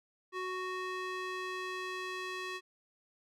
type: tone with band-pass filter sweep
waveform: square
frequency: 370 Hz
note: F#4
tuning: in tune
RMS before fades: -39 dBFS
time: 0.32-2.61 s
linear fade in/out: 50 ms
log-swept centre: 1400 to 2400 Hz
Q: 0.86
effects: none